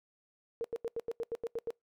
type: tone bursts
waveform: sine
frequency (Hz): 462.5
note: A#4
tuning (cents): -14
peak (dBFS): -32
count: 10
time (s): 0.61-1.705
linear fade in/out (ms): 0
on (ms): 33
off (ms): 85
effects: noise-tail reverb RT60 0.2 s tail -26 dB re dry